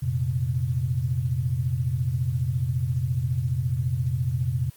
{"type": "chord", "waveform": "sine", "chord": "F suspended fourth", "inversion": "none", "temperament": "just", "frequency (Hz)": [87.31, 116.41, 130.96], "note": ["F2", "Bb2", "C3"], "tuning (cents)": [0, -2, 2], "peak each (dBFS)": [-30, -27, -25], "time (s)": [0.02, 4.7], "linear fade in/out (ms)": 10, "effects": ["white hiss -53 dBFS RMS until 4.76 s", "Opus 24 kbps"]}